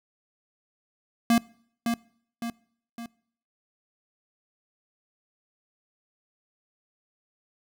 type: tone with echo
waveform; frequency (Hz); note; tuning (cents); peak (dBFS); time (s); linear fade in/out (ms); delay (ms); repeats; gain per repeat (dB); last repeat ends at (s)
square; 233.1; A#3; 0; -18; 1.3-1.38; 2; 560; 3; -6; 3.06
effects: noise-tail reverb RT60 0.6 s tail -23 dB re dry